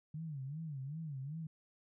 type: tone with vibrato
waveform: sine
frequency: 146.83 Hz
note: D3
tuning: in tune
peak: -40 dBFS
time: 0.14-1.47 s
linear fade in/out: 5 ms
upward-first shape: sine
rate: 2.6 Hz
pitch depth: 190 cents each way
effects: none